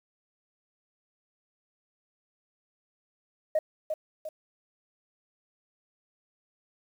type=tone with echo; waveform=sine; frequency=622.3 Hz; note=D#5; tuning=in tune; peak=-20 dBFS; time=3.55-3.59 s; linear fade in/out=5 ms; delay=350 ms; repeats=2; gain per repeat=-7 dB; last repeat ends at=4.29 s; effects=tanh soft clip ceiling -19 dBFS + 9-bit